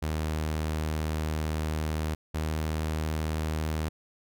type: tone pair in turn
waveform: sawtooth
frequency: 77.78 / 78.18 Hz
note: D#2 / D#2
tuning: 0 / +9 cents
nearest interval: unison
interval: 9 cents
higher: second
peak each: -24 dBFS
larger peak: neither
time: 0.02-2.15 / 2.34-3.89 s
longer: first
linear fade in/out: 10 ms
effects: none